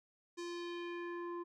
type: tone with low-pass filter sweep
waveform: square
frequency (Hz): 346.6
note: F4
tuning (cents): -13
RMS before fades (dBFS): -43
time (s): 0.37-1.44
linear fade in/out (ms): 20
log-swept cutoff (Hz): 6800 to 960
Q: 1.8
effects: none